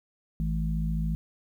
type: harmonic tone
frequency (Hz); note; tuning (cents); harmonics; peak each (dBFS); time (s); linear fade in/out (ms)
54.3; A1; -22; 1 / 3 / 4; -28 / -29 / -36; 0.4-1.15; 0
effects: 10-bit